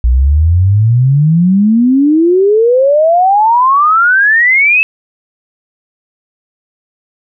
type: exponential sweep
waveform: sine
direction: up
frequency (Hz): 58.27 to 2637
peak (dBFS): -5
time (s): 0.04-4.83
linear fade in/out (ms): 0
effects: none